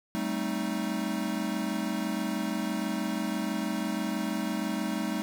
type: chord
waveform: square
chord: A half-diminished seventh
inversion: third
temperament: equal with one note detuned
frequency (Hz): 193.86 / 220 / 261.6 / 311.1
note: G3 / A3 / C4 / Eb4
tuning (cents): -19 / 0 / 0 / 0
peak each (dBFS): -35 / -34 / -38 / -35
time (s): 0.15-5.22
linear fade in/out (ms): 0
effects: none